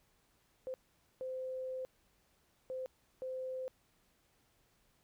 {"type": "tone bursts at uneven times", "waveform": "sine", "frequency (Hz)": 517, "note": "C5", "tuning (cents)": -21, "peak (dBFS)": -38, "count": 4, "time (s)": [[0.67, 0.74], [1.21, 1.85], [2.7, 2.86], [3.22, 3.68]], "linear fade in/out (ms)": 0, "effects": ["pink hiss -73 dBFS RMS until 5.03 s"]}